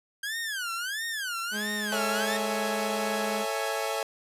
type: tone with vibrato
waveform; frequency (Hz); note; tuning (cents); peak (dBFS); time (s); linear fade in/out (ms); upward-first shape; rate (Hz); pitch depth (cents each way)
sawtooth; 1581; G6; +14; -27; 0.23-2.37; 5; sine; 1.5; 270
type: tone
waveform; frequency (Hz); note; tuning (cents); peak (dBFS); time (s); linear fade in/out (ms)
sawtooth; 210.1; G#3; +20; -29; 1.51-3.46; 50
type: chord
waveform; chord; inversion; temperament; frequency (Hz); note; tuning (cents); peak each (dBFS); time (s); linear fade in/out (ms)
sawtooth; A major seventh; none; equal with one note detuned; 444.3 / 554.4 / 659.3 / 830.6; A4 / C#5 / E5 / G#5; +17 / 0 / 0 / 0; -30; 1.92-4.03; 2
effects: resampled to 32000 Hz